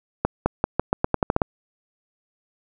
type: accelerating click train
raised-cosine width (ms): 1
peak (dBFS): -4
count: 11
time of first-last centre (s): 0.25-1.418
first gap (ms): 210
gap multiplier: 0.86
effects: none